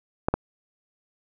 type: clicks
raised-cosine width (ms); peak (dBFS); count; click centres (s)
1; -7; 2; 0.285 / 0.34
effects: none